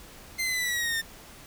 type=linear sweep; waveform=sawtooth; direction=down; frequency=2093 to 1797 Hz; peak=-23 dBFS; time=0.38-1.02 s; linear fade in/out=20 ms; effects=pink hiss -48 dBFS RMS until 1.46 s